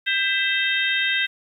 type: harmonic tone with a mistuned harmonic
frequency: 528 Hz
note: C5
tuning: 16 cents sharp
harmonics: 3 / 4 / 5 / 6 / 7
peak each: -24 / -25 / -26 / -27 / -27 dBFS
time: 0.06-1.27 s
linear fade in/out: 20 ms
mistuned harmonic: 4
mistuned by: -94 cents
effects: 9-bit